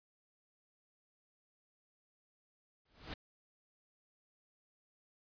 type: noise with exponential growth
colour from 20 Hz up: pink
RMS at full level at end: -40 dBFS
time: 2.85-3.14 s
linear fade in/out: 5 ms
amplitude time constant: 61 ms
effects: resampled to 11025 Hz